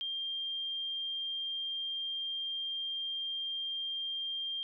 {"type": "tone", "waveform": "sine", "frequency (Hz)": 3192, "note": "G7", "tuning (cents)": 31, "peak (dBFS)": -34, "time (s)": [0.01, 4.63], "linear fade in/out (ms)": 0, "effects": []}